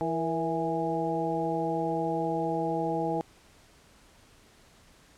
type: harmonic tone with a mistuned harmonic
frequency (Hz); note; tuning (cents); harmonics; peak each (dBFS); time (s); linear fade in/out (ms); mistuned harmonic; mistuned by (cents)
164.81; E3; 0; 1 / 2 / 3 / 4 / 5; -35 / -32 / -33 / -34 / -32; 0.01-3.21; 0; 3; -57
effects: pink hiss -58 dBFS RMS until 5.17 s + low-pass 10000 Hz 12 dB/octave